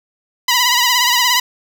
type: tone with vibrato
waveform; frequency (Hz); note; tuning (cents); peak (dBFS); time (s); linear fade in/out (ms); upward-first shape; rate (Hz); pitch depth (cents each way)
10% pulse; 981; B5; -12; -3; 0.48-1.4; 5; triangle; 17; 75
effects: none